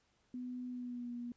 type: tone with pitch glide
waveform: sine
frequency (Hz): 249.3 to 240.5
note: B3 to B3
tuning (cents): +16 to -46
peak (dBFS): -40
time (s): 0.34-1.32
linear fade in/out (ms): 2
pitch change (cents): -62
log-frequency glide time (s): 0.69-1.12
effects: pink hiss -75 dBFS RMS until 1.36 s + resampled to 16000 Hz